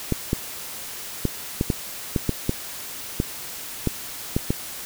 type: clicks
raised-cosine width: 3 ms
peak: -7 dBFS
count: 12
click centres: 0.123 / 0.331 / 1.253 / 1.611 / 1.702 / 2.162 / 2.293 / 2.494 / 3.201 / 3.873 / 4.365 / 4.505 s
effects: white hiss -35 dBFS RMS until 4.85 s